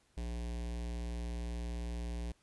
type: tone with notch filter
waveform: square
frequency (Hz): 58.7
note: A#1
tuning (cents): +13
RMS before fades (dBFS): -39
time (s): 0.17-2.32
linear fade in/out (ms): 5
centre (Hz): 1300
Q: 1.5
effects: pink hiss -71 dBFS RMS until 2.42 s + resampled to 24000 Hz